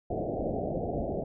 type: low-pass noise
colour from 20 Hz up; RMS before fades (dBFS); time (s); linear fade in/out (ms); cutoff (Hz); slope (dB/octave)
white; -32; 0.1-1.24; 5; 740; 96
effects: none